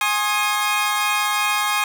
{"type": "chord", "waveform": "20% pulse", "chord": "Ab major", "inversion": "none", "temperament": "equal with one note detuned", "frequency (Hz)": [830.6, 1069.7, 1244.5], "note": ["Ab5", "C6", "Eb6"], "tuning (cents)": [0, 38, 0], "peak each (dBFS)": -18, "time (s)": [0.01, 1.84], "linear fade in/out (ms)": 2, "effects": []}